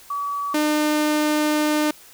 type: tone pair in turn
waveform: sine / sawtooth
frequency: 1141 / 302.2 Hz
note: C#6 / D4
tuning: +50 / +50 cents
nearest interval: octave + major seventh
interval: 2300 cents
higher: first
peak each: -23 / -14 dBFS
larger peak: second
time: 0.1-0.54 / 0.54-1.91 s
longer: second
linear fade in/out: 5 ms
effects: white hiss -47 dBFS RMS until 2.13 s